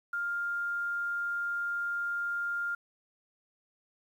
sine tone with quantisation, 1402 Hz, F6, 6 cents sharp, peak -30 dBFS, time 0.13-2.75 s, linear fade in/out 5 ms, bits 10, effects none

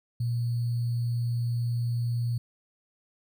sine tone with sample-and-hold, 119 Hz, A#2, 36 cents sharp, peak -25 dBFS, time 0.2-2.38 s, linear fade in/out 5 ms, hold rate 4410 Hz, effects none

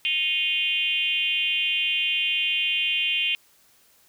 sine tone with frequency modulation, 2794 Hz, F7, in tune, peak -21 dBFS, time 0.05-3.35 s, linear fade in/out 0 ms, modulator 313 Hz, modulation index 1.4, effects white hiss -59 dBFS RMS until 4.08 s

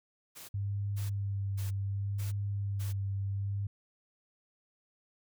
white noise bursts, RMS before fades -48 dBFS, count 5, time 0.35-2.93 s, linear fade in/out 20 ms, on 140 ms, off 470 ms
sine tone with vibrato, 99.6 Hz, G2, 28 cents sharp, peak -31 dBFS, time 0.54-3.67 s, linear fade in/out 5 ms, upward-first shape sine, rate 0.68 Hz, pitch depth 22 cents each way
effects none

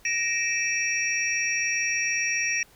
sine tone cluster, 1869 / 2345 / 2618 / 5660 Hz, A#6 / D7 / E7 / F8, +4 / -3 / -13 / +22 cents, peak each -29 dBFS, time 0.05-2.63 s, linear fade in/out 2 ms, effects pink hiss -56 dBFS RMS until 2.75 s

